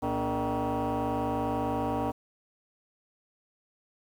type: tone with frequency modulation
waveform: sine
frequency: 240 Hz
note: B3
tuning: 49 cents flat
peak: -24 dBFS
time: 0.02-2.12 s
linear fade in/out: 20 ms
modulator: 177 Hz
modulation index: 4.3
effects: tanh soft clip ceiling -26 dBFS + 9-bit